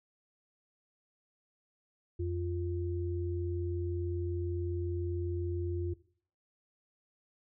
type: tone pair together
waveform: sine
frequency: 87.3 / 349.2 Hz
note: F2 / F4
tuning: 0 / 0 cents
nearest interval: 2 octaves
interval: 2400 cents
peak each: -33 / -36 dBFS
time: 2.19-5.94 s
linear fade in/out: 10 ms
effects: noise-tail reverb RT60 0.5 s tail -17 dB re dry